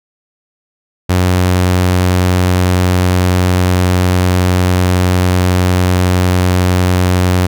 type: tone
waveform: sawtooth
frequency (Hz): 90.9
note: F#2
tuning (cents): -30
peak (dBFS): -5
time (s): 1.09-7.47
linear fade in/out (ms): 10
effects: none